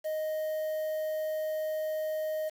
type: tone with quantisation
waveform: triangle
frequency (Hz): 622.3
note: D#5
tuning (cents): 0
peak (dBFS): -28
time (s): 0.04-2.5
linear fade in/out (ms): 20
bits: 8
effects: none